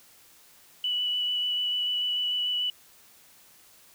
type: tone with vibrato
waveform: sine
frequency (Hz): 2960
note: F#7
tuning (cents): 0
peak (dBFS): -25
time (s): 0.84-2.7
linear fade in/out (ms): 2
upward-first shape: square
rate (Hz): 6.8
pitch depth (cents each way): 9
effects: white hiss -56 dBFS RMS until 3.94 s